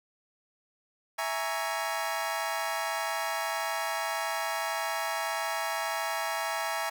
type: chord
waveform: 25% pulse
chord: A# half-diminished seventh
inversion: second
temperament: equal with one note detuned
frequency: 659.3 / 830.6 / 932.3 / 1115.8 Hz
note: E5 / G#5 / A#5 / C#6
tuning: 0 / 0 / 0 / +11 cents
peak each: -31 / -31 / -32 / -34 dBFS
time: 1.18-6.9 s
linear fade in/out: 10 ms
effects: none